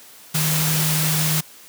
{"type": "tone in noise", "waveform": "sine", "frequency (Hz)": 155.56, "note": "D#3", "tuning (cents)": 0, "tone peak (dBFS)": -20, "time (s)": [0.34, 1.41], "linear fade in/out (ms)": 10, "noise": "white", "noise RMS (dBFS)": -22, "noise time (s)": [0.34, 1.41], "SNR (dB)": -1, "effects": ["white hiss -45 dBFS RMS until 1.68 s", "high-pass 100 Hz 12 dB/octave"]}